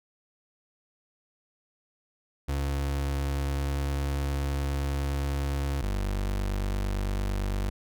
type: tone pair in turn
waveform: 35% pulse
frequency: 69.8 / 48.87 Hz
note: C#2 / G1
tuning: +13 / -5 cents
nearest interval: tritone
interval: 618 cents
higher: first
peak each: -25 dBFS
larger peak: neither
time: 2.48-5.82 / 5.82-7.7 s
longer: first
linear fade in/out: 10 ms
effects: none